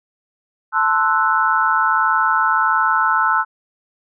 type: chord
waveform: sine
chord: F# half-diminished seventh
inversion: first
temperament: equal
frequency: 880 / 1046.5 / 1318.5 / 1480 Hz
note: A5 / C6 / E6 / F#6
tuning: 0 / 0 / 0 / 0 cents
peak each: -20 / -21 / -17 / -19 dBFS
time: 0.72-3.45 s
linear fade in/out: 50 ms
effects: none